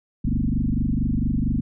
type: tone with frequency modulation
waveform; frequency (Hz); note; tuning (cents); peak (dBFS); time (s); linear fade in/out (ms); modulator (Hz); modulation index
sine; 138.59; C#3; 0; -19; 0.24-1.61; 10; 24.4; 5.1
effects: none